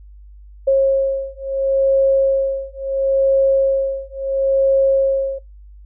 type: beating tone pair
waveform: sine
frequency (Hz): 541 / 541.73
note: C#5 / C#5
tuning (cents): -42 / -40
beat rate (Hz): 0.73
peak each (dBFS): -16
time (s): 0.67-5.39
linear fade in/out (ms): 10
effects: noise-tail reverb RT60 0.2 s tail -25 dB re dry + added 50 Hz sine -38 dBFS peak until 5.85 s